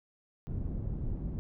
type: low-pass noise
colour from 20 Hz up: pink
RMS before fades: -35 dBFS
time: 0.47-1.39 s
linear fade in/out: 0 ms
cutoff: 200 Hz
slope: 12 dB/octave
effects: none